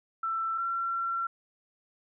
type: tone pair in turn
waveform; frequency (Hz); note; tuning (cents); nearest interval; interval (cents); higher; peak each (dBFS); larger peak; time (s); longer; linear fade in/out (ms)
sine; 1334 / 1359.7; E6 / F6; +20 / -47; unison; 33; second; -28; neither; 0.23-0.58 / 0.58-1.27; second; 5
effects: none